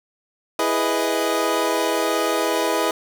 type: chord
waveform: 25% pulse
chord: E major seventh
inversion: none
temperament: equal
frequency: 329.6 / 415.3 / 493.9 / 622.3 Hz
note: E4 / G#4 / B4 / D#5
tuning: 0 / 0 / 0 / 0 cents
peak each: -21 dBFS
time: 0.59-2.91 s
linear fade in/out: 2 ms
effects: none